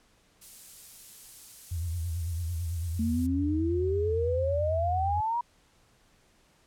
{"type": "noise", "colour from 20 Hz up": "violet", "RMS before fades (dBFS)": -42, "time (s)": [0.41, 3.27], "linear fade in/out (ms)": 10}
{"type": "tone with vibrato", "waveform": "sine", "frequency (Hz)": 84.2, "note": "E2", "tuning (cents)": 37, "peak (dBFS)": -29, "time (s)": [1.71, 5.21], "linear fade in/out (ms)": 10, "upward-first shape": "sine", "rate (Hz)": 9, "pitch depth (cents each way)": 95}
{"type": "exponential sweep", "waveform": "sine", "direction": "up", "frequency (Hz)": [220, 970], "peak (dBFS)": -26, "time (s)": [2.99, 5.41], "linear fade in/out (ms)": 5}
{"effects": ["pink hiss -64 dBFS RMS until 6.66 s", "low-pass 10000 Hz 12 dB/octave"]}